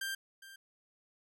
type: tone with echo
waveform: sawtooth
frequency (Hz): 1582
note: G6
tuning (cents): +15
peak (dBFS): -32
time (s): 0.01-0.15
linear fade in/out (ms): 5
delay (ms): 410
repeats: 1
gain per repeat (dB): -15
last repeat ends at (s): 0.56
effects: none